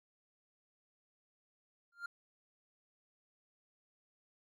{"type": "tone with exponential growth", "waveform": "triangle", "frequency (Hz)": 1396.9, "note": "F6", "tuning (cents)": 0, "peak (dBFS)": -34, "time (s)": [1.92, 2.06], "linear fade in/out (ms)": 5, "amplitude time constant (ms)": 29, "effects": []}